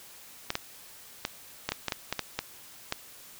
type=clicks; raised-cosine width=0.2 ms; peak=-11 dBFS; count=11; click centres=0.504 / 0.554 / 1.251 / 1.69 / 1.72 / 1.883 / 1.922 / 2.126 / 2.193 / 2.39 / 2.924 s; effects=white hiss -50 dBFS RMS until 3.39 s